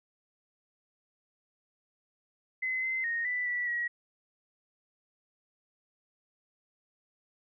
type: tone with pitch steps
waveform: sine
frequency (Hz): 2040 / 2062 / 1860 / 1982 / 1957 / 1911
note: C7 / C7 / A#6 / B6 / B6 / A#6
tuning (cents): -44 / -26 / -4 / +6 / -16 / +43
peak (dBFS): -29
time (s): 2.62-3.88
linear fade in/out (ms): 10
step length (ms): 210
effects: none